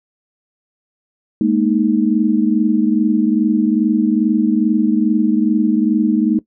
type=chord; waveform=sine; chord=Ab suspended second; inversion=none; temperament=equal with one note detuned; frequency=210.7 / 233.1 / 311.1 Hz; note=Ab3 / Bb3 / Eb4; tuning=+25 / 0 / 0 cents; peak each=-16 dBFS; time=1.41-6.39 s; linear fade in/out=2 ms; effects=noise-tail reverb RT60 0.1 s tail -18 dB re dry